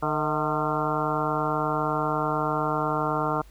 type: harmonic tone with a mistuned harmonic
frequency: 151.7 Hz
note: D#3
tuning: 44 cents flat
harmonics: 1 / 2 / 3 / 4 / 5 / 6 / 7 / 8 / 9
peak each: -32 / -32 / -32 / -32 / -32 / -32 / -32 / -32 / -32 dBFS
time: 0.02-3.42 s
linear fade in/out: 10 ms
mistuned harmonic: 4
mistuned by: +67 cents
effects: added 50 Hz sine -47 dBFS peak until 3.5 s + pink hiss -58 dBFS RMS until 3.5 s